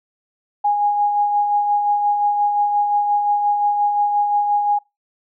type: tone with tremolo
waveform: sine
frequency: 824 Hz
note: G#5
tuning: 14 cents flat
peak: -13 dBFS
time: 0.64-4.79 s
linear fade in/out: 10 ms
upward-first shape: sine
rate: 5.7 Hz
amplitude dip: 40%
effects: noise-tail reverb RT60 0.2 s tail -23 dB re dry